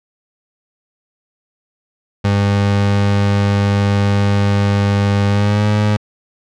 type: tone with pitch glide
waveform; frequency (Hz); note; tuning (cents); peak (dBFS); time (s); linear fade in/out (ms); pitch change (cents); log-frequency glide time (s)
30% pulse; 100.8 to 105.02; G2 to G#2; +49 to +20; -9; 2.24-5.97; 10; +71; 5.28-5.68
effects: low-pass 5000 Hz 12 dB/octave